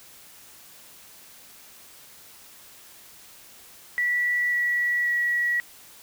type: tone with pitch steps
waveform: sine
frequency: 1951 / 1938.6 / 1926.4 Hz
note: B6 / B6 / B6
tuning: -22 / -33 / -44 cents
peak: -21 dBFS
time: 3.98-5.6 s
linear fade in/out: 0 ms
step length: 540 ms
effects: white hiss -49 dBFS RMS until 6.02 s